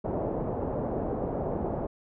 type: low-pass noise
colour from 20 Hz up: white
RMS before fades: -31 dBFS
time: 0.04-1.87 s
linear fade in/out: 10 ms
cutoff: 680 Hz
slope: 24 dB/octave
effects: none